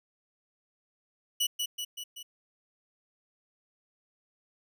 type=tone with echo; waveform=sawtooth; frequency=2944 Hz; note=F#7; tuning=9 cents flat; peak=-22 dBFS; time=1.4-1.47 s; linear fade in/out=10 ms; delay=190 ms; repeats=4; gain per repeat=-4 dB; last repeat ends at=2.23 s; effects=none